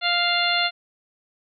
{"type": "harmonic tone", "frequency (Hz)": 698.5, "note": "F5", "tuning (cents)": 0, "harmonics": [1, 2, 3, 4, 5, 6], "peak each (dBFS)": [-26, -26, -26, -26, -26, -26], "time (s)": [0.01, 0.71], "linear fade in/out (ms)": 50, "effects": []}